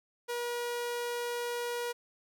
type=tone; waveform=sawtooth; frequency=480 Hz; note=B4; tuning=49 cents flat; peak=-29 dBFS; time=0.28-1.93 s; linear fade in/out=20 ms; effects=none